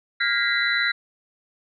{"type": "tone cluster", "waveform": "sine", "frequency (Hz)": [1400, 1628, 1916, 2037, 3972], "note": ["F6", "G#6", "A#6", "C7", "B7"], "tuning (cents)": [4, -35, 47, -47, 9], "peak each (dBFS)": -26, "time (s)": [0.2, 0.92], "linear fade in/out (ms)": 10, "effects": []}